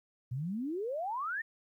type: exponential sweep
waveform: sine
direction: up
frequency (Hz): 117 to 1878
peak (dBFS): -33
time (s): 0.31-1.42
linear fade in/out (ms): 10
effects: 12-bit